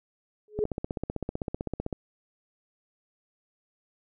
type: tone with exponential growth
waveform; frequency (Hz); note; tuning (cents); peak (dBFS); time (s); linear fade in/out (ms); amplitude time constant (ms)
sine; 422.4; G#4; +29; -19; 0.48-0.64; 1; 33
type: click train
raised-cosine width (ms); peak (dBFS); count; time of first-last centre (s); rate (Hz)
2; -17; 22; 0.59-1.928; 15.7
effects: none